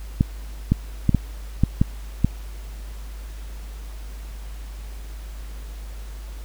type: clicks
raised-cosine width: 5 ms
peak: -3 dBFS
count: 7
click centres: 0.209 / 0.72 / 1.093 / 1.147 / 1.636 / 1.815 / 2.246 s
effects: added 51 Hz sine -32 dBFS peak until 6.44 s + pink hiss -47 dBFS RMS until 6.44 s